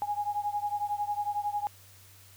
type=beating tone pair; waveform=sine; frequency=822 / 833 Hz; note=G#5 / G#5; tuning=-18 / +5 cents; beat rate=11 Hz; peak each=-31 / -33 dBFS; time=0.02-1.67 s; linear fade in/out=0 ms; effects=added 96 Hz sine -56 dBFS peak until 2.36 s + white hiss -56 dBFS RMS until 2.36 s